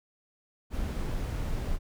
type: noise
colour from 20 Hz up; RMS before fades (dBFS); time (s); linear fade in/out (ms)
brown; -31; 0.7-1.79; 50
effects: none